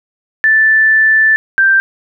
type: tone pair in turn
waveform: sine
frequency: 1760 / 1571.5 Hz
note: A6 / G6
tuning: 0 / +4 cents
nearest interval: major second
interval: 196 cents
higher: first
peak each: -6 dBFS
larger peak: neither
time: 0.44-1.36 / 1.58-1.8 s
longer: first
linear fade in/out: 0 ms
effects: none